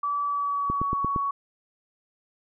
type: tone with pitch glide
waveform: sine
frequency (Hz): 1152 to 1118.6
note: D6 to C#6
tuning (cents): -34 to +15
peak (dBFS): -24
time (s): 0.03-1.31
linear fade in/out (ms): 5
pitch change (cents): -51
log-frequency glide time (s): 0.24-1
type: click train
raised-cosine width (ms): 3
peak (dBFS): -16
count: 5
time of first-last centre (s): 0.7-1.162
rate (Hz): 8.66
effects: none